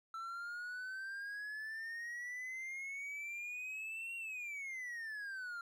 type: exponential two-way sweep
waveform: triangle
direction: up then down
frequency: 1327 to 2756 to 1374 Hz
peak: -40 dBFS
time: 0.14-5.61 s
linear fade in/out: 2 ms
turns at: 4.16 s
effects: none